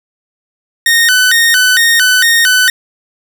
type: tone with vibrato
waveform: sawtooth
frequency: 1668 Hz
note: G#6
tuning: 7 cents sharp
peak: -3 dBFS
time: 0.86-2.7 s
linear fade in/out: 2 ms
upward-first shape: square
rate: 2.2 Hz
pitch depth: 180 cents each way
effects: none